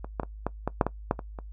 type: clicks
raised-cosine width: 1 ms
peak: -23 / -13 / -19 / -13 / -13 / -6 / -12 / -9 / -21 / -24 dBFS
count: 10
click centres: 0.045 / 0.198 / 0.233 / 0.466 / 0.676 / 0.812 / 0.866 / 1.111 / 1.192 / 1.388 s
effects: noise-tail reverb RT60 0.1 s tail -19 dB re dry + added 52 Hz sine -39 dBFS peak until 1.52 s